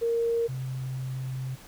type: tone pair in turn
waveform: sine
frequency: 464.4 / 130.32 Hz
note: A#4 / C3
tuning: -7 / -7 cents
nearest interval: octave + minor seventh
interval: 2200 cents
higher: first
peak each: -23 / -30 dBFS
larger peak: first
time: 0.01-0.48 / 0.48-1.56 s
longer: second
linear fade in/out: 20 ms
effects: pink hiss -50 dBFS RMS until 1.67 s